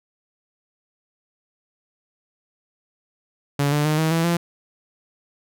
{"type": "tone with pitch steps", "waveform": "sawtooth", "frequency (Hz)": [142.6, 147.88, 153.37, 159.05, 164.94, 171.06], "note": ["C#3", "D3", "D#3", "D#3", "E3", "F3"], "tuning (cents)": [49, 12, -25, 38, 1, -36], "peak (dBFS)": -14, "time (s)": [3.59, 4.37], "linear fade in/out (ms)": 5, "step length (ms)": 130, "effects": []}